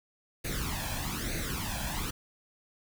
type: noise with flanger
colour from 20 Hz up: pink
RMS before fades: -34 dBFS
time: 0.44-2.11 s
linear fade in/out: 10 ms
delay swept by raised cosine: 0.47 to 1.24 ms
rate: 1.1 Hz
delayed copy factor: +0.75
effects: none